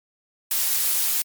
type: noise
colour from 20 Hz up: blue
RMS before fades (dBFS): -22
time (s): 0.51-1.22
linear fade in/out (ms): 2
effects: MP3 96 kbps